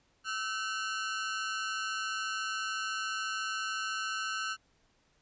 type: ring-modulated tone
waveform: sawtooth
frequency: 1421 Hz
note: F6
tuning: 30 cents sharp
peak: -26 dBFS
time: 0.24-4.57 s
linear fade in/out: 50 ms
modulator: 107 Hz
effects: pink hiss -70 dBFS RMS until 5.21 s + resampled to 16000 Hz